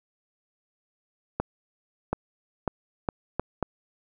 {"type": "accelerating click train", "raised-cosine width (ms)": 1, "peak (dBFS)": -11, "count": 6, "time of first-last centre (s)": [1.4, 3.627], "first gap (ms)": 730, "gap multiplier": 0.75, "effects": []}